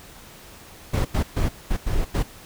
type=noise bursts at uneven times; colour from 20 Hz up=brown; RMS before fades=-21 dBFS; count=6; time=0.93-1.05 / 1.14-1.23 / 1.36-1.49 / 1.7-1.77 / 1.86-2.05 / 2.14-2.23 s; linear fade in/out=10 ms; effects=pink hiss -45 dBFS RMS until 2.45 s